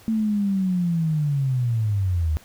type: linear sweep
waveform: sine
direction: down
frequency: 224.8 to 74.1 Hz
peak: -19 dBFS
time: 0.08-2.37 s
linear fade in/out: 0 ms
effects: pink hiss -50 dBFS RMS until 2.44 s